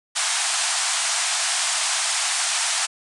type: band-pass noise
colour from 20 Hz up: white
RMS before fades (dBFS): -23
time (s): 0.15-2.87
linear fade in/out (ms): 20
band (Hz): 650 to 9700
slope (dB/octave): 96
effects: none